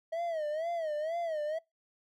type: tone with vibrato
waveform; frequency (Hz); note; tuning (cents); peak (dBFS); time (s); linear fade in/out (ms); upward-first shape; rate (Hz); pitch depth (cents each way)
triangle; 640; D#5; +49; -29; 0.12-1.59; 10; sine; 2.1; 130
effects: noise-tail reverb RT60 0.2 s tail -25 dB re dry + MP3 64 kbps